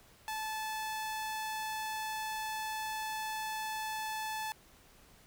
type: tone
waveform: sawtooth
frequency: 870 Hz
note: A5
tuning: 20 cents flat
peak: -32 dBFS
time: 0.28-4.52 s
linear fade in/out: 0 ms
effects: pink hiss -61 dBFS RMS until 5.26 s